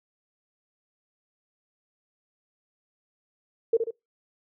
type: tone with echo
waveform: sine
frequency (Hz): 456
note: A#4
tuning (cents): -38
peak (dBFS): -16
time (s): 3.73-3.77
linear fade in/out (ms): 5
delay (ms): 69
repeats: 2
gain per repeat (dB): -6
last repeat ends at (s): 3.908
effects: noise-tail reverb RT60 0.2 s tail -23 dB re dry